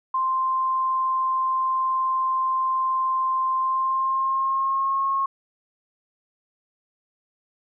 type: tone with pitch glide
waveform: sine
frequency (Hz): 1046.5 to 1086.5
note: C6 to C#6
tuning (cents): 0 to -35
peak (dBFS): -20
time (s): 0.14-5.26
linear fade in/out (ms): 5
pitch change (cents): +65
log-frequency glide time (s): 3.59-5.04
effects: none

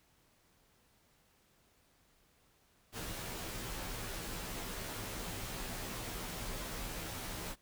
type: noise with comb filter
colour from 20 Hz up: pink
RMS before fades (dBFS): -42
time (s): 2.92-7.56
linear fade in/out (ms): 50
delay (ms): 14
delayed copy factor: -0.9
effects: pink hiss -70 dBFS RMS until 7.61 s

